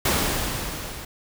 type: noise with level ramp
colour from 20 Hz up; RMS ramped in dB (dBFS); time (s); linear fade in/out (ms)
pink; -20 to -37; 0.05-1.05; 5
effects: none